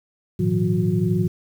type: tone cluster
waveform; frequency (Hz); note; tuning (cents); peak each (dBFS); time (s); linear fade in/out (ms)
sine; 106.5 / 118.8 / 157.4 / 179.4 / 362.6; G#2 / A#2 / D#3 / F3 / F#4; +44 / +33 / +20 / +47 / -35; -24 / -27 / -24 / -21 / -26; 0.39-1.28; 10
effects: 8-bit